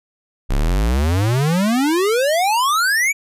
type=exponential sweep; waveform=square; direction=up; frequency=30.87 to 2349 Hz; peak=-15 dBFS; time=0.49-3.13 s; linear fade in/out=20 ms; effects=resampled to 32000 Hz